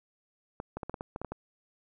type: clicks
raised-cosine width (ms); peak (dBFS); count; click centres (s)
1; -22; 10; 0.601 / 0.77 / 0.832 / 0.896 / 0.942 / 1.009 / 1.161 / 1.216 / 1.247 / 1.32
effects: none